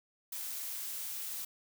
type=noise; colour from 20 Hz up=blue; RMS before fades=-40 dBFS; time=0.32-1.45 s; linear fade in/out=5 ms; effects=none